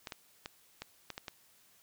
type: clicks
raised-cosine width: 0.2 ms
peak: -23 dBFS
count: 7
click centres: 0.072 / 0.122 / 0.459 / 0.82 / 1.103 / 1.179 / 1.282 s
effects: white hiss -65 dBFS RMS until 1.82 s